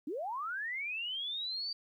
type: linear sweep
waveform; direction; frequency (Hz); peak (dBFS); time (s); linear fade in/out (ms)
sine; up; 261.6 to 4662; -35; 0.07-1.73; 5
effects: 12-bit